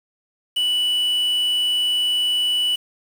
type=tone with quantisation; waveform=triangle; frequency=2960 Hz; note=F#7; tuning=in tune; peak=-16 dBFS; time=0.56-2.76 s; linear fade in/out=10 ms; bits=6; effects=none